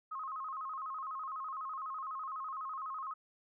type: tone with vibrato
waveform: sine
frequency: 1166 Hz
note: D6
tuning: 13 cents flat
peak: -38 dBFS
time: 0.11-3.14 s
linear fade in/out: 10 ms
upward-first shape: square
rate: 12 Hz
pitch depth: 140 cents each way
effects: none